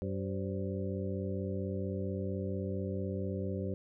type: harmonic tone with a mistuned harmonic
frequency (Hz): 95.8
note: G2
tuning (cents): -39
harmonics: 1 / 2 / 3 / 4 / 5 / 6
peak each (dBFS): -37 / -38 / -44 / -41 / -42 / -47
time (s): 0.02-3.74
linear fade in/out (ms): 0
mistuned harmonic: 5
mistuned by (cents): +110
effects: none